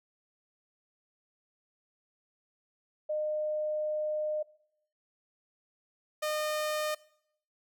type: tone pair in turn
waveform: sine / sawtooth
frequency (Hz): 610 / 610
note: D#5 / D#5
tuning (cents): -34 / -34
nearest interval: unison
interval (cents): 0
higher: neither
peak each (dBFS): -29 / -26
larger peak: second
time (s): 3.09-4.43 / 6.22-6.95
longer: first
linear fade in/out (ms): 10
effects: noise-tail reverb RT60 0.7 s tail -21 dB re dry

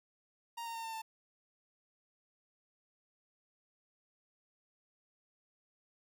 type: tone with pitch steps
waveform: 45% pulse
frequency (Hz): 932.3 / 921.6 / 911 / 900.5 / 890.2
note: A#5 / A#5 / A#5 / A5 / A5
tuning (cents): 0 / -20 / -40 / +40 / +20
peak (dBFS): -40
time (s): 0.57-1.02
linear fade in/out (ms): 10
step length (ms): 90
effects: none

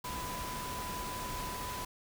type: tone in noise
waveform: sine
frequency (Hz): 996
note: B5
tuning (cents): +14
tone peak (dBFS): -40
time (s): 0.04-1.85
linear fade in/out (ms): 5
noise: pink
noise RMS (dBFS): -41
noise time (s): 0.04-1.85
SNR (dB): -2
effects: none

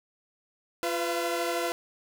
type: tone cluster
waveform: sawtooth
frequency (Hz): 346.4 / 500 / 680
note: F4 / B4 / F5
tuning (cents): -14 / +21 / -46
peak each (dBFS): -28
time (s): 0.83-1.72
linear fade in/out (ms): 0
effects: none

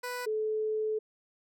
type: tone pair in turn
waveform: 15% pulse / sine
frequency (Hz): 493.9 / 432.8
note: B4 / A4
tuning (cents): 0 / -29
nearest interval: major second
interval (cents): 229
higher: first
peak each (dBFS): -28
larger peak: neither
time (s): 0.03-0.26 / 0.26-0.99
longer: second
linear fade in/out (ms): 10
effects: none

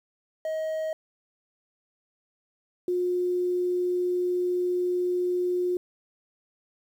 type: tone pair in turn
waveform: triangle / sine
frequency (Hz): 632 / 358.6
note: D#5 / F4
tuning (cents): +27 / +46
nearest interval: minor seventh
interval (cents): 981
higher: first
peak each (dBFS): -25 / -23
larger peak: second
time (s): 0.45-0.93 / 2.88-5.77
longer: second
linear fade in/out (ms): 2
effects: 9-bit

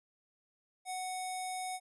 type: tone with low-pass filter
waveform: square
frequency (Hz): 740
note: F#5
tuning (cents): 0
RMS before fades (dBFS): -39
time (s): 0.85-1.8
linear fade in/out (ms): 50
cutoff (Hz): 10000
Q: 4.2
effects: none

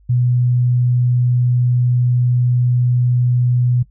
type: tone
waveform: sine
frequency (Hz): 123.3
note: B2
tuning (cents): -2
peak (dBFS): -12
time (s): 0.09-3.83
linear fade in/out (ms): 10
effects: noise-tail reverb RT60 0.1 s tail -17 dB re dry + added 50 Hz sine -47 dBFS peak until 3.9 s

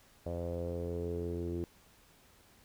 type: tone with low-pass filter sweep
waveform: sawtooth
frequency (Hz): 86.1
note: F2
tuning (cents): -24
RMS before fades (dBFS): -37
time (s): 0.26-1.64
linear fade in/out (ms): 0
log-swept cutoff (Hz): 580 to 360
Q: 6.2
effects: pink hiss -63 dBFS RMS until 2.64 s

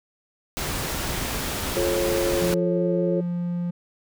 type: noise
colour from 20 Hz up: pink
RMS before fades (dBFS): -28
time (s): 0.57-2.54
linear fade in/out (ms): 0
type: chord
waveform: sine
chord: F augmented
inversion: none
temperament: just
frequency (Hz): 349.2 / 436.5 / 545.7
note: F4 / A4 / C#5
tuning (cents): 0 / -14 / -27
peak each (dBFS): -25 / -28 / -25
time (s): 1.76-3.21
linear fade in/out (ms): 10
type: tone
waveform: triangle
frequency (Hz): 174.61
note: F3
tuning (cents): 0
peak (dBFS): -22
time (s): 2.41-3.71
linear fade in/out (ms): 10
effects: none

